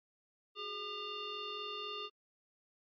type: tone with frequency modulation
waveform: sine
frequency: 2002 Hz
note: B6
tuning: 23 cents sharp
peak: -39 dBFS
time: 0.55-2.1 s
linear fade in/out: 50 ms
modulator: 792 Hz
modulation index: 2.3
effects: MP3 32 kbps